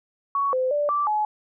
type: tone with pitch steps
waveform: sine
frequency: 1118 / 514 / 586 / 1167 / 849 Hz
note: C#6 / C5 / D5 / D6 / G#5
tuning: +14 / -31 / -4 / -11 / +38 cents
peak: -20 dBFS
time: 0.35-1.25 s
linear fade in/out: 2 ms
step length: 180 ms
effects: none